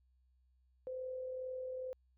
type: tone with amplitude modulation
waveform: sine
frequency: 513 Hz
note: C5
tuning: 34 cents flat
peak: -38 dBFS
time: 0.87-1.93 s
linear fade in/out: 0 ms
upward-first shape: sine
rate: 42.3 Hz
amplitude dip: 35%
effects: added 63 Hz sine -69 dBFS peak until 2.17 s